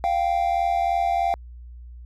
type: tone pair together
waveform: triangle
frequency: 696.9 / 780 Hz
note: F5 / G5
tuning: -4 / -9 cents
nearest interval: major second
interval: 195 cents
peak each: -20 / -21 dBFS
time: 0.04-1.34 s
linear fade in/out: 0 ms
effects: added 60 Hz sine -38 dBFS peak until 2.05 s